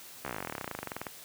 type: slowing click train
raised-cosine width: 0.5 ms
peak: -20 dBFS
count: 29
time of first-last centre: 0.25-1.068 s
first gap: 14 ms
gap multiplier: 1.05
effects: white hiss -49 dBFS RMS until 1.24 s + high-pass 80 Hz 12 dB/octave